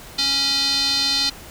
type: tone with band-pass filter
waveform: square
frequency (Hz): 277.2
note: C#4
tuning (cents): 0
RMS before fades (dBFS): -20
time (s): 0.18-1.3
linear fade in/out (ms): 10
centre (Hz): 4300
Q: 5.9
effects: pink hiss -40 dBFS RMS until 1.5 s